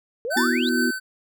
sine exponential sweep, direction up, 440 to 4186 Hz, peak -25 dBFS, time 0.25-0.69 s, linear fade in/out 0 ms
square tone with tremolo, 1525 Hz, G6, 48 cents flat, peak -22 dBFS, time 0.3-1 s, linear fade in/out 20 ms, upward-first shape triangle, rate 2.4 Hz, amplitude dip 80%
sine chord, B suspended fourth, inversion none, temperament equal, 246.9 / 329.6 / 370 Hz, B3 / E4 / F#4, 0 / 0 / 0 cents, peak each -22 / -27 / -27 dBFS, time 0.36-0.91 s, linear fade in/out 10 ms
sawtooth tone with exponential decay, 1760 Hz, A6, in tune, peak -18 dBFS, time 0.37-0.64 s, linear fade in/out 2 ms, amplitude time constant 58 ms
effects none

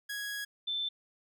sawtooth / sine tone pair in turn, 1661.2 / 3538 Hz, G#6 / A7, 0 / +9 cents, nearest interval octave + minor second, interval 1309 cents, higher second, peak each -32 / -31 dBFS, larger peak second, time 0.09-0.45 / 0.67-0.89 s, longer first, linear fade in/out 10 ms, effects none

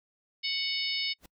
harmonic tone, 740 Hz, F#5, in tune, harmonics 3 / 4 / 5 / 6 / 7, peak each -35 / -35 / -35 / -35 / -35 dBFS, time 0.43-1.14 s, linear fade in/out 20 ms
pink noise with exponential growth, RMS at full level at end -44 dBFS, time 1.18-1.26 s, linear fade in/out 5 ms, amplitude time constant 16 ms
effects noise-tail reverb RT60 0.1 s tail -25 dB re dry

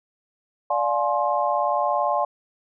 sine chord, D half-diminished seventh, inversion none, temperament just, 587.3 / 704.8 / 845.8 / 1057.2 Hz, D5 / F5 / Ab5 / C6, 0 / +16 / +31 / +18 cents, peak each -25 dBFS, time 0.7-2.25 s, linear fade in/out 5 ms, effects none

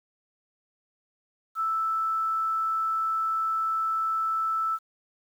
sine tone, 1318.5 Hz, E6, in tune, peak -24 dBFS, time 1.55-4.79 s, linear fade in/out 50 ms, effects 9-bit

